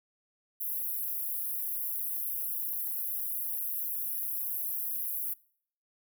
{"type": "high-pass noise", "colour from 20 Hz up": "pink", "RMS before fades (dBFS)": -34, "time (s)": [0.6, 5.34], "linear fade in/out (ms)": 10, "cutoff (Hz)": 11000, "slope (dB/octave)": 96, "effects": ["noise-tail reverb RT60 0.6 s tail -24 dB re dry"]}